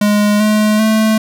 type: tone with pitch steps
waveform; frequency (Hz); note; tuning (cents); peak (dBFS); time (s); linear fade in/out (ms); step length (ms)
square; 207.7 / 213 / 218.5; G#3 / G#3 / A3; 0 / +44 / -12; -10; 0.01-1.18; 5; 390
effects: none